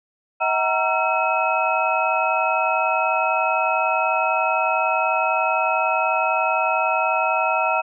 sine tone cluster, 640 / 751 / 935 / 1352 / 2565 Hz, D#5 / F#5 / A#5 / E6 / E7, +49 / +26 / +5 / +43 / -48 cents, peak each -24 dBFS, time 0.4-7.82 s, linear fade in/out 20 ms, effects none

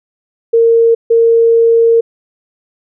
sine tone bursts at uneven times, 460 Hz, A#4, 23 cents flat, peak -5 dBFS, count 2, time 0.53-0.95 / 1.1-2.01 s, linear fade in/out 10 ms, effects none

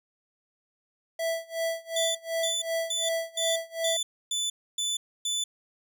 square tone with tremolo, 659.3 Hz, E5, in tune, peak -26 dBFS, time 1.19-3.97 s, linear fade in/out 5 ms, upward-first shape sine, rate 2.7 Hz, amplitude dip 95%
25% pulse tone bursts, 3498 Hz, A7, 11 cents flat, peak -23 dBFS, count 8, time 1.96-5.44 s, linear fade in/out 5 ms, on 190 ms, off 280 ms
effects none

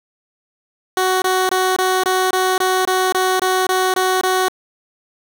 15% pulse tone bursts, 372.6 Hz, F#4, 12 cents sharp, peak -8 dBFS, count 13, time 0.97-4.484 s, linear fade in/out 2 ms, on 250 ms, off 22 ms, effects none

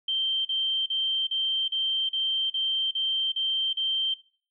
sine tone bursts, 3136 Hz, G7, in tune, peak -24 dBFS, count 10, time 0.08-4.14 s, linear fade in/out 5 ms, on 370 ms, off 40 ms, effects noise-tail reverb RT60 0.4 s tail -17 dB re dry

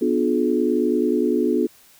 sine chord, B diminished seventh, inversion none, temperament just, 246.9 / 296.3 / 355.6 / 426.7 Hz, B3 / D4 / F4 / Ab4, 0 / +15 / +31 / +47 cents, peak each -22 / -23 / -22 / -23 dBFS, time 0.01-1.67 s, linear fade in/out 10 ms, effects white hiss -52 dBFS RMS until 1.99 s

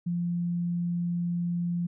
sine tone, 173.4 Hz, F3, 12 cents flat, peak -26 dBFS, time 0.06-1.87 s, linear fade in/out 10 ms, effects none

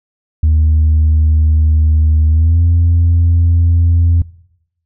sine tone with pitch glide, 77.78 to 84.82 Hz, D#2 to E2, 0 to +50 cents, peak -5 dBFS, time 0.43-4.22 s, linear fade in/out 5 ms, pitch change +150 cents, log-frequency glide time 2.29-2.61 s, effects noise-tail reverb RT60 0.8 s tail -23 dB re dry + tanh soft clip ceiling -5 dBFS

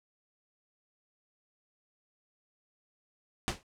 pink noise with exponential decay, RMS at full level -28 dBFS, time 3.48-3.63 s, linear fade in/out 0 ms, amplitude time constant 31 ms, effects low-pass 8000 Hz 12 dB/octave

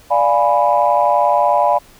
sine chord, D diminished seventh, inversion none, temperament equal, 587.3 / 698.5 / 830.6 / 987.8 Hz, D5 / F5 / Ab5 / Cb6, 0 / 0 / 0 / 0 cents, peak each -16 dBFS, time 0.1-1.79 s, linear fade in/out 20 ms, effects tanh soft clip ceiling -1 dBFS + pink hiss -46 dBFS RMS until 1.99 s

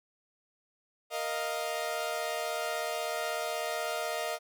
sawtooth chord, Bb suspended fourth, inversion none, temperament equal, 466.2 / 622.3 / 698.5 Hz, Bb4 / Eb5 / F5, 0 / 0 / 0 cents, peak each -35 / -31 / -32 dBFS, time 1.1-4.39 s, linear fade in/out 50 ms, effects none

